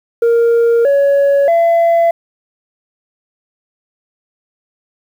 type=tone with pitch steps; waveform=sine; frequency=466.2 / 560.9 / 674.7 Hz; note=A#4 / C#5 / E5; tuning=0 / +20 / +40 cents; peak=-5 dBFS; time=0.22-2.11 s; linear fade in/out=5 ms; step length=630 ms; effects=tanh soft clip ceiling -7 dBFS + 7-bit